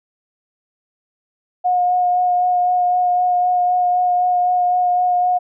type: tone with vibrato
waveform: sine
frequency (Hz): 720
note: F#5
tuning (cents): -47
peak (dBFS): -13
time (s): 1.64-5.39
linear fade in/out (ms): 20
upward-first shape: sine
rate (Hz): 3.9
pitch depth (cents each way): 13
effects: none